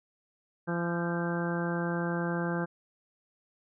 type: harmonic tone with a mistuned harmonic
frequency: 171.2 Hz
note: F3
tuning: 34 cents flat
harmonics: 1 / 2 / 3 / 4 / 5 / 6 / 7 / 8 / 9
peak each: -31 / -35 / -37 / -42 / -41 / -45 / -44 / -44 / -38 dBFS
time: 0.67-2.66 s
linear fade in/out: 20 ms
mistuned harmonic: 9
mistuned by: +29 cents
effects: none

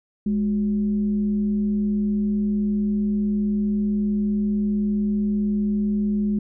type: tone with frequency modulation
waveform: sine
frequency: 207.7 Hz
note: G#3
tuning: in tune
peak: -19 dBFS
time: 0.26-6.39 s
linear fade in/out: 5 ms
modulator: 162 Hz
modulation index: 0.29
effects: none

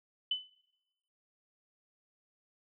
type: tone with exponential decay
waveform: sine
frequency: 3013 Hz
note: F#7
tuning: 31 cents sharp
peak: -26 dBFS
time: 0.31-0.5 s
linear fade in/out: 5 ms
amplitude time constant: 41 ms
effects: noise-tail reverb RT60 1.0 s tail -23 dB re dry

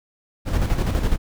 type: noise with tremolo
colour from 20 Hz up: brown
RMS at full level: -18 dBFS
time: 0.45-1.18 s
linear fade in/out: 50 ms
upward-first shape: square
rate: 12 Hz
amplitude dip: 50%
effects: none

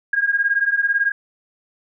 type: beating tone pair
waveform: sine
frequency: 1616 / 1634 Hz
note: G#6 / G#6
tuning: -48 / -29 cents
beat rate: 18 Hz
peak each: -20 / -18 dBFS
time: 0.13-1.12 s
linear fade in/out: 5 ms
effects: none

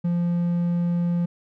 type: tone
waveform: triangle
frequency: 173.2 Hz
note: F3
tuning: 14 cents flat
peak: -18 dBFS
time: 0.04-1.26 s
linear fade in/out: 10 ms
effects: none

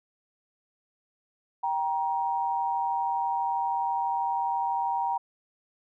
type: tone pair together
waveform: sine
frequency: 783 / 943.1 Hz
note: G5 / A#5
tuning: -2 / +20 cents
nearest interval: minor third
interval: 322 cents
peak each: -29 / -27 dBFS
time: 1.63-5.18 s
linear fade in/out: 10 ms
effects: none

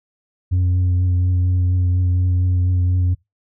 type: tone with vibrato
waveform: sine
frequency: 90.3 Hz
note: F#2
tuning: 42 cents flat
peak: -11 dBFS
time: 0.51-3.15 s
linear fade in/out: 20 ms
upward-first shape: sine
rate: 4.2 Hz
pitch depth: 16 cents each way
effects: noise-tail reverb RT60 0.2 s tail -25 dB re dry + tanh soft clip ceiling -13 dBFS

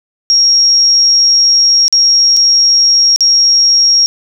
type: tone with dropouts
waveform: sine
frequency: 5588 Hz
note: F8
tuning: in tune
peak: -5 dBFS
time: 0.3-4.06 s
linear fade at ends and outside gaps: 0 ms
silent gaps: 1.881-1.926 / 2.366-2.37 / 3.161-3.207 s
effects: none

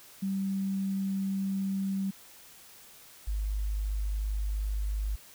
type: tone pair in turn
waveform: sine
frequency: 194.1 / 51.29 Hz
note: G3 / G#1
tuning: -17 / -21 cents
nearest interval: octave + major seventh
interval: 2304 cents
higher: first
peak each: -28 dBFS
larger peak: neither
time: 0.22-2.11 / 3.27-5.16 s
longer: neither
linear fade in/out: 10 ms
effects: white hiss -53 dBFS RMS until 5.34 s

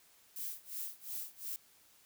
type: noise with tremolo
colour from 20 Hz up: violet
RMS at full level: -40 dBFS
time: 0.36-1.56 s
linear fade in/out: 0 ms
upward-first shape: sine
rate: 2.8 Hz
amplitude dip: 95%
effects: white hiss -65 dBFS RMS until 2.05 s

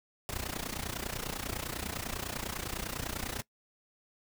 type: noise with amplitude modulation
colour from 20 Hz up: pink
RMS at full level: -34 dBFS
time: 0.29-3.42 s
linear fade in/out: 0 ms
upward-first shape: sine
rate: 30 Hz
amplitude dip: 85%
effects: noise-tail reverb RT60 0.1 s tail -21 dB re dry

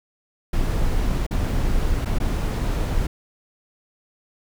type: noise with dropouts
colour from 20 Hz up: brown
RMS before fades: -21 dBFS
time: 0.53-3.07 s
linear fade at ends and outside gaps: 5 ms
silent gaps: 1.266-1.309 / 2.049-2.056 / 2.186-2.2 s
effects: none

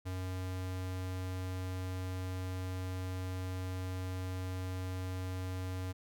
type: tone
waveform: square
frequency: 92.5 Hz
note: F#2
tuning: in tune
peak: -37 dBFS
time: 0.05-5.93 s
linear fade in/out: 20 ms
effects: none

